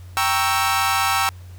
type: chord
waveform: sawtooth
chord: G diminished seventh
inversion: none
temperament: equal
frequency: 784 / 932.3 / 1108.7 / 1318.5 Hz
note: G5 / Bb5 / Db6 / Fb6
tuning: 0 / 0 / 0 / 0 cents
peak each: -19 / -21 / -21 / -18 dBFS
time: 0.17-1.29 s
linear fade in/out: 0 ms
effects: added 90 Hz sine -36 dBFS peak until 1.58 s + pink hiss -52 dBFS RMS until 1.58 s